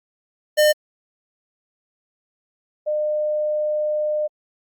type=tone pair in turn; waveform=square / sine; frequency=605 / 605 Hz; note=D#5 / D#5; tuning=-49 / -49 cents; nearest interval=unison; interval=0 cents; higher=neither; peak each=-13 / -19 dBFS; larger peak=first; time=0.57-0.73 / 2.86-4.28 s; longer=second; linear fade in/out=20 ms; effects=Opus 48 kbps